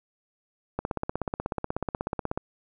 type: click train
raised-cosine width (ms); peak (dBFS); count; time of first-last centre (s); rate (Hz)
1; -14; 27; 0.79-2.375; 16.4
effects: none